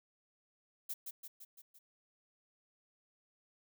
violet noise with echo, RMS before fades -40 dBFS, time 0.89-0.94 s, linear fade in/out 10 ms, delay 170 ms, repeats 5, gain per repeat -4 dB, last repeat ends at 1.79 s, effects none

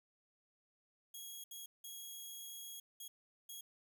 10% pulse tone bursts at uneven times, 3309 Hz, G#7, 7 cents flat, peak -39 dBFS, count 5, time 1.14-1.44 / 1.51-1.66 / 1.84-2.8 / 3-3.08 / 3.49-3.61 s, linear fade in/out 5 ms, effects 12-bit

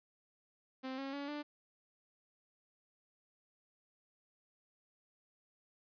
sawtooth tone with pitch steps, 261.6 / 272.2 / 283.3 / 294.8 Hz, C4 / C#4 / C#4 / D4, 0 / -31 / +38 / +7 cents, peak -36 dBFS, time 0.83-1.43 s, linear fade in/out 20 ms, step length 150 ms, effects resampled to 11025 Hz

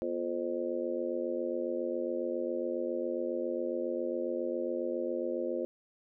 harmonic tone with a mistuned harmonic, 87.31 Hz, F2, in tune, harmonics 3 / 4 / 5 / 6 / 7, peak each -40 / -35 / -41 / -35 / -41 dBFS, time 0.02-5.65 s, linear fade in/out 0 ms, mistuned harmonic 3, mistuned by -120 cents, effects none

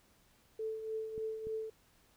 sine tone with tremolo, 440 Hz, A4, in tune, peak -34 dBFS, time 0.59-1.7 s, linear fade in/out 5 ms, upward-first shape triangle, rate 3.4 Hz, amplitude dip 60%
clicks, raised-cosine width 3 ms, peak -36 dBFS, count 2, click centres 1.179 / 1.47 s
effects pink hiss -68 dBFS RMS until 2.16 s

